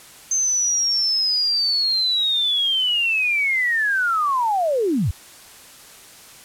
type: linear sweep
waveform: sine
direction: down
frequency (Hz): 6300 to 65.41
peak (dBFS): -17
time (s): 0.31-5.11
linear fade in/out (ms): 5
effects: white hiss -44 dBFS RMS until 6.44 s + low-pass 12000 Hz 12 dB/octave